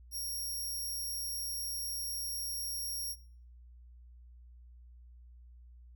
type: tone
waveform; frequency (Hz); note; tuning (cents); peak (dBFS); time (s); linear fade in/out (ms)
10% pulse; 5588; F8; 0; -30; 0.11-3.16; 50
effects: noise-tail reverb RT60 0.5 s tail -20 dB re dry + added 60 Hz sine -52 dBFS peak until 5.95 s